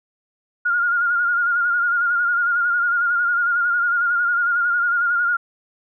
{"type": "tone with vibrato", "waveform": "sine", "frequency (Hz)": 1418, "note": "F6", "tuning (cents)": 26, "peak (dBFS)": -16, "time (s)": [0.65, 5.37], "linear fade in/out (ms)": 10, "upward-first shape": "sine", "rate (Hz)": 11, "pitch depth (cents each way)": 46, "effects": []}